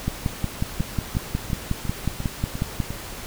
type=two click trains; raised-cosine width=5 ms; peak=-10 / -17 dBFS; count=16 / 7; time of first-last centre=0.08-2.802 / 0.8-2.905 s; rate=5.51 / 2.85 Hz; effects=pink hiss -36 dBFS RMS until 3.26 s